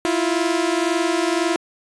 sawtooth tone pair together, 327.3 / 349.2 Hz, E4 / F4, -12 / 0 cents, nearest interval minor second, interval 112 cents, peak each -17 dBFS, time 0.05-1.56 s, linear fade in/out 0 ms, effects resampled to 22050 Hz

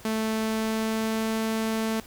sawtooth tone with pitch glide, 220 to 221.8 Hz, A3 to A3, 0 to +14 cents, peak -21 dBFS, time 0.05-2 s, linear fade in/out 2 ms, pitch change +14 cents, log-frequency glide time 0.33-1.35 s, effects pink hiss -48 dBFS RMS until 2.06 s

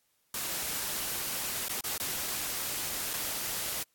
white noise with dropouts, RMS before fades -34 dBFS, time 0.34-3.83 s, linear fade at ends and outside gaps 2 ms, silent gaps 1.684-1.694 / 1.809-1.84 / 1.976-1.999 / 3.134-3.137 s, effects white hiss -73 dBFS RMS until 3.94 s + AAC 64 kbps

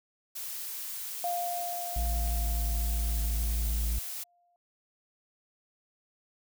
blue noise, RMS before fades -38 dBFS, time 0.35-4.24 s, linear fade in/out 10 ms
sine tone with exponential decay, 701 Hz, F5, 6 cents sharp, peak -28 dBFS, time 1.24-4.56 s, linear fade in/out 1 ms, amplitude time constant 720 ms
triangle tone, 56 Hz, A1, 31 cents sharp, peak -25 dBFS, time 1.96-3.99 s, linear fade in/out 5 ms
effects none

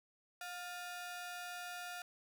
sawtooth ring-modulated tone, 1061 Hz, C6, 24 cents sharp, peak -37 dBFS, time 0.41-2.02 s, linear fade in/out 2 ms, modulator 347 Hz, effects none

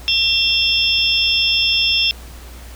sine tone cluster, 2725 / 3258 / 3526 / 5310 Hz, F7 / G#7 / A7 / E8, -43 / -34 / +3 / +12 cents, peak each -19 dBFS, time 0.08-2.11 s, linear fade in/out 0 ms, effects added 60 Hz sine -34 dBFS peak until 2.75 s + pink hiss -41 dBFS RMS until 2.75 s

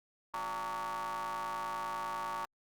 40% pulse ring-modulated tone, 110 Hz, A2, in tune, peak -32 dBFS, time 0.34-2.45 s, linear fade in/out 0 ms, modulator 1020 Hz, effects Opus 48 kbps

